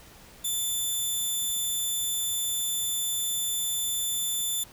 10% pulse tone, 3520 Hz, A7, in tune, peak -19 dBFS, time 0.44-4.64 s, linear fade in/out 10 ms, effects pink hiss -51 dBFS RMS until 4.72 s

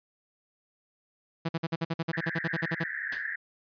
sawtooth tone bursts, 164.81 Hz, E3, in tune, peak -23 dBFS, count 16, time 1.45-2.84 s, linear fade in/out 10 ms, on 40 ms, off 50 ms
pink band-pass noise, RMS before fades -35 dBFS, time 2.13-3.36 s, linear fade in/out 10 ms, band 1600 to 1900 Hz, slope 96 dB/octave
white noise with exponential decay, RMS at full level -32 dBFS, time 3.12-3.27 s, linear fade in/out 5 ms, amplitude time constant 31 ms
effects resampled to 11025 Hz

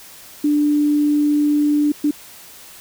sine tone bursts at uneven times, 295 Hz, D4, 8 cents sharp, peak -13 dBFS, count 2, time 0.44-1.92 / 2.04-2.11 s, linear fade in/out 5 ms, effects white hiss -41 dBFS RMS until 2.8 s

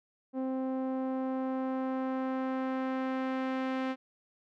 sawtooth tone with low-pass filter sweep, 261.6 Hz, C4, in tune, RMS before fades -33 dBFS, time 0.33-3.96 s, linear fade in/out 50 ms, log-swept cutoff 620 to 2500 Hz, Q 0.9, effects none

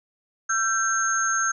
sine tone cluster, 1344 / 1560 / 6440 Hz, E6 / G6 / G8, +33 / -9 / +46 cents, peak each -25 dBFS, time 0.49-1.52 s, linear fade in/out 10 ms, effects none

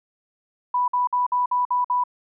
sine tone bursts, 987.8 Hz, B5, in tune, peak -18 dBFS, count 7, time 0.74-2.038 s, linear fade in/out 5 ms, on 140 ms, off 53 ms, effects none

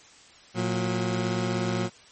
20% pulse tone pair together, 115.5 / 181.5 Hz, A#2 / F#3, -16 / -33 cents, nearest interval minor sixth, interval 783 cents, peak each -23 dBFS, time 0.54-1.9 s, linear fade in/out 50 ms, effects white hiss -52 dBFS RMS until 2.11 s + MP3 32 kbps

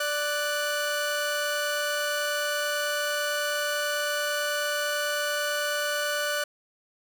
sawtooth tone pair together, 587.3 / 1482.8 Hz, D5 / F#6, 0 / +3 cents, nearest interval octave + major third, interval 1603 cents, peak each -25 dBFS, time 0-6.44 s, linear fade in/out 5 ms, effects none

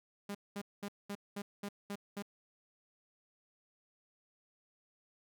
sawtooth tone bursts, 202.2 Hz, G#3, 46 cents flat, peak -35 dBFS, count 8, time 0.29-2.224 s, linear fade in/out 5 ms, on 58 ms, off 210 ms, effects none

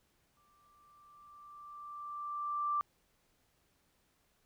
sine tone with exponential growth, 1176 Hz, D6, 2 cents sharp, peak -29 dBFS, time 0.37-2.81 s, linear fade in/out 0 ms, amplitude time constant 530 ms, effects pink hiss -74 dBFS RMS until 4.45 s

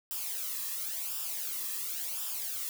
blue noise with flanger, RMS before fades -36 dBFS, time 0.11-2.69 s, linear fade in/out 0 ms, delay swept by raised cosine 0.47 to 1.38 ms, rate 0.94 Hz, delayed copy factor -0.7, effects none

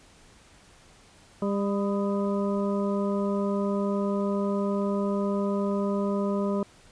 harmonic tone with a mistuned harmonic, 200.1 Hz, G3, 36 cents sharp, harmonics 1 / 2 / 3 / 5 / 6, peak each -26 / -30 / -32 / -37 / -40 dBFS, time 1.42-6.63 s, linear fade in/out 2 ms, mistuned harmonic 6, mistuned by +61 cents, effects pink hiss -55 dBFS RMS until 6.91 s + resampled to 22050 Hz

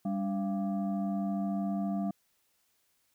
sine tone with frequency modulation, 198.3 Hz, G3, 20 cents sharp, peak -29 dBFS, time 0.05-2.11 s, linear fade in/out 5 ms, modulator 489 Hz, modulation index 0.76, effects white hiss -73 dBFS RMS until 3.14 s

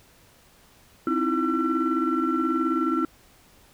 sine tone cluster, 260.6 / 316.3 / 335.1 / 1350 Hz, C4 / D#4 / E4 / E6, -7 / +29 / +29 / +41 cents, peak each -26 dBFS, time 1.07-3.05 s, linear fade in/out 2 ms, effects tanh soft clip ceiling -14 dBFS + pink hiss -56 dBFS RMS until 3.73 s

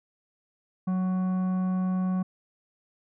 sine tone with frequency modulation, 185 Hz, F#3, in tune, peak -21 dBFS, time 0.87-2.23 s, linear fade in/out 10 ms, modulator 929 Hz, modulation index 0.22, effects tanh soft clip ceiling -23 dBFS

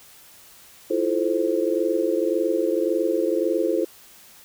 sine chord, F major seventh, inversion third, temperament just, 327.4 / 349.2 / 436.5 / 523.8 Hz, E4 / F4 / A4 / C5, -12 / 0 / -14 / +2 cents, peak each -25 dBFS, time 0.9-3.85 s, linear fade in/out 10 ms, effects white hiss -49 dBFS RMS until 4.44 s

